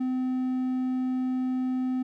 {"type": "tone", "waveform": "triangle", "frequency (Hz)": 256.1, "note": "C4", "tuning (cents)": -37, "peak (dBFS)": -23, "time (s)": [0, 2.03], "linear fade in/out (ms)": 10, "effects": []}